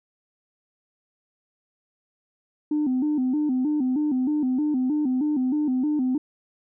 sine tone with vibrato, 277.2 Hz, C#4, in tune, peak -19 dBFS, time 2.71-6.18 s, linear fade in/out 5 ms, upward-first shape square, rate 3.2 Hz, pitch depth 140 cents each way, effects tanh soft clip ceiling -17 dBFS

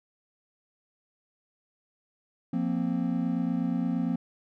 triangle chord, F suspended fourth, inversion none, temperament equal, 174.61 / 233.1 / 261.6 Hz, F3 / Bb3 / C4, 0 / 0 / 0 cents, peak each -28 dBFS, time 2.53-4.16 s, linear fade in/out 5 ms, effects none

